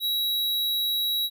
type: tone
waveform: square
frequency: 3874 Hz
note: B7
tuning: 34 cents flat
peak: -24 dBFS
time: 0-1.3 s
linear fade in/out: 50 ms
effects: none